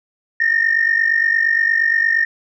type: tone pair together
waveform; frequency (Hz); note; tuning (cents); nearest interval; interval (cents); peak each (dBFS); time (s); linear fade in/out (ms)
sine; 1805.4 / 1854; A6 / A#6; +44 / -10; unison; 46; -15; 0.4-2.25; 5
effects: tanh soft clip ceiling -7 dBFS